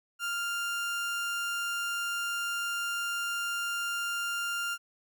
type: tone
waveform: 30% pulse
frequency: 1396.9 Hz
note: F6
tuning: in tune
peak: -28 dBFS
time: 0.19-4.78 s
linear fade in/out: 50 ms
effects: none